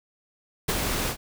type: noise with ADSR envelope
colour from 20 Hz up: pink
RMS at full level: -24 dBFS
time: 0.68-1.17 s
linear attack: 10 ms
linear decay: 42 ms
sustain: -3 dB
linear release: 83 ms
effects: none